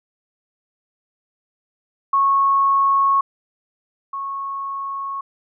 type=tone pair in turn; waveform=sine; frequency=1100 / 1100 Hz; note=C#6 / C#6; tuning=-14 / -14 cents; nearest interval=unison; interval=0 cents; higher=neither; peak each=-13 / -24 dBFS; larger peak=first; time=2.13-3.21 / 4.13-5.21 s; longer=neither; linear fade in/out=5 ms; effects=none